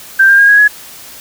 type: tone with pitch steps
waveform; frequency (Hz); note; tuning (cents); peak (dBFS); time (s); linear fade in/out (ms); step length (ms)
sine; 1571 / 1598.5 / 1626.4 / 1654.8 / 1683.8; G6 / G6 / G#6 / G#6 / G#6; +3 / +33 / -37 / -7 / +23; -3; 0.19-0.68; 10; 98
effects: white hiss -33 dBFS RMS until 1.2 s